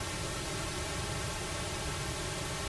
pink noise with comb filter, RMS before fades -36 dBFS, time 0-2.68 s, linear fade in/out 5 ms, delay 4.1 ms, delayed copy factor -0.9, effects resampled to 24000 Hz

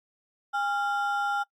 triangle ring-modulated tone, 1100 Hz, C#6, 14 cents flat, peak -20 dBFS, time 0.53-1.44 s, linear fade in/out 20 ms, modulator 287 Hz, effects noise-tail reverb RT60 0.1 s tail -24 dB re dry + AAC 64 kbps

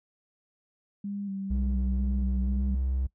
sine tone with vibrato, 198 Hz, G3, 18 cents sharp, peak -31 dBFS, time 1.04-2.75 s, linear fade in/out 5 ms, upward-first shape square, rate 2.1 Hz, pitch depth 29 cents each way
triangle tone with pitch glide, 62.6 to 65.26 Hz, B1 to C2, +24 to -4 cents, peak -23 dBFS, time 1.5-3.07 s, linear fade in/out 10 ms, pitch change +72 cents, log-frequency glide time 2.57-2.64 s
effects noise-tail reverb RT60 0.1 s tail -21 dB re dry + tanh soft clip ceiling -16 dBFS

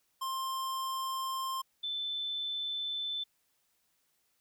square / sine tone pair in turn, 1055 / 3524 Hz, C6 / A7, +14 / +2 cents, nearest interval octave + major sixth, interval 2088 cents, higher second, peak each -34 / -33 dBFS, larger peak second, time 0.21-1.62 / 1.83-3.24 s, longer neither, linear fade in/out 10 ms, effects white hiss -75 dBFS RMS until 4.4 s

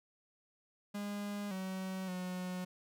45% pulse tone with pitch steps, 204.4 / 188.5 / 182.3 Hz, G#3 / F#3 / F#3, -27 / +32 / -25 cents, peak -38 dBFS, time 0.94-2.65 s, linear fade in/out 10 ms, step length 570 ms, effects none

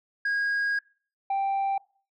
sine tone pair in turn, 1638 / 785.2 Hz, G#6 / G5, -24 / +3 cents, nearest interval octave + minor second, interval 1273 cents, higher first, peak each -21 dBFS, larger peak neither, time 0.25-0.79 / 1.3-1.78 s, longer first, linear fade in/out 5 ms, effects noise-tail reverb RT60 0.4 s tail -23 dB re dry + tanh soft clip ceiling -23 dBFS

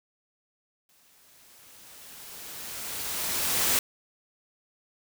white noise with exponential growth, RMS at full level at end -23 dBFS, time 0.89-3.79 s, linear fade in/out 2 ms, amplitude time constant 630 ms, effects none

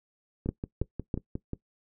two click trains, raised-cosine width 3 ms, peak -20 / -15 dBFS, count 7 / 3, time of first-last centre 0.46-1.533 / 0.49-1.141 s, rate 5.59 / 3.07 Hz, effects noise-tail reverb RT60 0.1 s tail -19 dB re dry

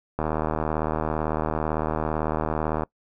click train, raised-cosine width 1 ms, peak -11 dBFS, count 207, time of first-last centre 0.19-2.834 s, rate 77.9 Hz, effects noise-tail reverb RT60 0.1 s tail -23 dB re dry

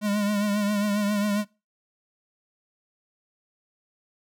square tone with vibrato, 206 Hz, G#3, 14 cents flat, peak -23 dBFS, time 0.01-1.45 s, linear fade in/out 50 ms, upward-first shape triangle, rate 7.4 Hz, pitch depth 54 cents each way, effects noise-tail reverb RT60 0.3 s tail -24 dB re dry

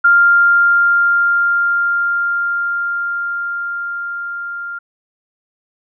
sine tone with level ramp, 1396.9 Hz, F6, in tune, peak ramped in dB -6 to -23 dBFS, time 0.04-4.79 s, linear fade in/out 10 ms, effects none

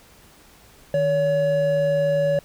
triangle tone pair together, 154.84 / 566 Hz, D#3 / C#5, -8 / +36 cents, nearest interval octave + minor seventh, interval 2244 cents, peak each -24 / -16 dBFS, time 0.94-2.39 s, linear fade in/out 2 ms, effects pink hiss -51 dBFS RMS until 2.44 s

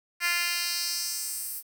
10% pulse tone with high-pass filter sweep, 347.5 Hz, F4, 9 cents flat, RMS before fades -30 dBFS, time 0.2-1.63 s, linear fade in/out 50 ms, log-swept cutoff 2000 to 12000 Hz, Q 1.6, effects 9-bit

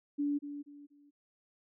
sine tone with echo, 288.6 Hz, D4, 30 cents flat, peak -29 dBFS, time 0.18-0.39 s, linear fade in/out 20 ms, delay 240 ms, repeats 3, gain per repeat -10 dB, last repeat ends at 1.11 s, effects none

